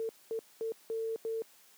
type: tone bursts at uneven times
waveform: sine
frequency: 449.9 Hz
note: A4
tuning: 39 cents sharp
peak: -32 dBFS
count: 5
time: 0-0.09 / 0.31-0.39 / 0.61-0.72 / 0.9-1.16 / 1.25-1.42 s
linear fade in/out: 0 ms
effects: white hiss -61 dBFS RMS until 1.77 s + high-pass 200 Hz 12 dB/octave